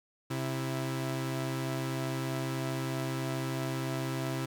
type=tone pair together; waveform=sawtooth; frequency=132.47 / 329.6 Hz; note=C3 / E4; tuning=+22 / 0 cents; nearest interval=octave + major third; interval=1578 cents; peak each=-29 / -33 dBFS; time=0.3-4.46 s; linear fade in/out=10 ms; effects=none